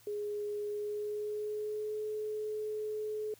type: tone with pitch glide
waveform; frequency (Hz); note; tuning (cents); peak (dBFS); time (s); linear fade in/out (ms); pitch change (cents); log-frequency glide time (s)
sine; 415.3 to 427.5; G#4 to A4; 0 to -50; -34; 0.07-3.34; 2; +50; 0.67-2.03
effects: added 108 Hz sine -68 dBFS peak until 3.39 s + white hiss -62 dBFS RMS until 3.39 s